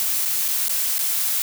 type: noise with dropouts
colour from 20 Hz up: blue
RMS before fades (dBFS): -22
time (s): 0-1.42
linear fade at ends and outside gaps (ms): 0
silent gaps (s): 0.252-0.257 / 0.481-0.485 / 0.683-0.694 / 0.982-0.991
effects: none